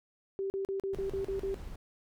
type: tone bursts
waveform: sine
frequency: 389.4 Hz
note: G4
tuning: 12 cents flat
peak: -31 dBFS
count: 8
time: 0.39-1.543 s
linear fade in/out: 0 ms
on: 110 ms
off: 39 ms
type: noise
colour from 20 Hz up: brown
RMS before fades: -43 dBFS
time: 0.93-1.76 s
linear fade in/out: 5 ms
effects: none